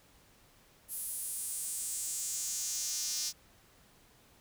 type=tone with high-pass filter sweep; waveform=sawtooth; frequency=302.4 Hz; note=D#4; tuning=49 cents flat; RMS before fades=-37 dBFS; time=0.88-3.33 s; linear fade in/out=50 ms; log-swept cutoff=11000 to 5400 Hz; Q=3.1; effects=pink hiss -63 dBFS RMS until 4.4 s